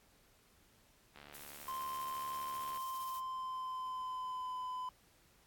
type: click train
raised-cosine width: 0.3 ms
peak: -36 dBFS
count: 118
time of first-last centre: 1.16-2.774 s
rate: 72.5 Hz
type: noise with tremolo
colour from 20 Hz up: blue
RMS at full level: -50 dBFS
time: 1.34-3.2 s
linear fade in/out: 5 ms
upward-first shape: sine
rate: 15 Hz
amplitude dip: 35%
type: tone with pitch glide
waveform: triangle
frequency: 1046.5 to 1009.7 Hz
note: C6 to B5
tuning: 0 to +38 cents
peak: -37 dBFS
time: 1.68-4.89 s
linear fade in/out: 2 ms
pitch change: -62 cents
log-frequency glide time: 2.94-4.56 s
effects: pink hiss -68 dBFS RMS until 5.46 s + AAC 64 kbps